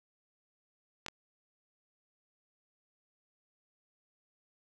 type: clicks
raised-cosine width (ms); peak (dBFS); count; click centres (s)
0.2; -22; 2; 1.063 / 1.084
effects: none